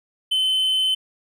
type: tone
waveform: triangle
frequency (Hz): 3057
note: G7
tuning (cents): -44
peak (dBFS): -16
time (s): 0.31-0.95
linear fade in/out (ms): 10
effects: none